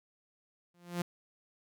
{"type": "tone with exponential growth", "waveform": "sawtooth", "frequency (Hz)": 174.61, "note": "F3", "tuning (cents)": 0, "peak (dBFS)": -25, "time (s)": [0.74, 1.02], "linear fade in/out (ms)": 5, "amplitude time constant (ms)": 59, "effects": []}